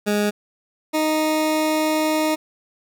20% pulse tone pair in turn, 207.4 / 310.7 Hz, G#3 / D#4, -2 / -2 cents, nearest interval perfect fifth, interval 700 cents, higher second, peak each -13 dBFS, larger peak neither, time 0.06-0.31 / 0.93-2.36 s, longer second, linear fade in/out 20 ms, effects none

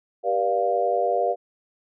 sine chord, G dominant seventh, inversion none, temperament equal with one note detuned, 392 / 481.5 / 587.3 / 698.5 Hz, G4 / B4 / D5 / F5, 0 / -44 / 0 / 0 cents, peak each -28 / -25 / -26 / -23 dBFS, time 0.23-1.36 s, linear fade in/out 50 ms, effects none

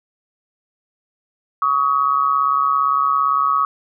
sine tone pair together, 1127.4 / 1265 Hz, C#6 / D#6, +29 / +28 cents, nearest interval major second, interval 199 cents, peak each -17 dBFS, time 1.62-3.65 s, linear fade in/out 2 ms, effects none

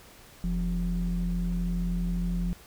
sine tone pair together, 43.75 / 175 Hz, F1 / F3, +4 / +4 cents, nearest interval 2 octaves, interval 2400 cents, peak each -27 dBFS, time 0.44-2.53 s, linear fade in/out 0 ms, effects tanh soft clip ceiling -21 dBFS + pink hiss -52 dBFS RMS until 2.66 s

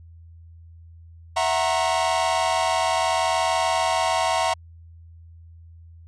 45% pulse chord, F# dominant seventh, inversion third, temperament equal with one note detuned, 659.3 / 740 / 932.3 / 1083.4 Hz, E5 / F#5 / A#5 / C#6, 0 / 0 / 0 / -40 cents, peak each -25 / -25 / -25 / -28 dBFS, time 1.36-4.54 s, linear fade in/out 10 ms, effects added 83 Hz sine -43 dBFS peak until 6.07 s + resampled to 22050 Hz

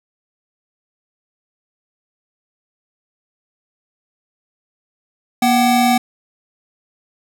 square tone pair together, 239 / 757.5 Hz, A#3 / F#5, +43 / +40 cents, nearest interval octave + minor sixth, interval 1997 cents, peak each -15 dBFS, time 5.42-5.98 s, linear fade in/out 5 ms, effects none

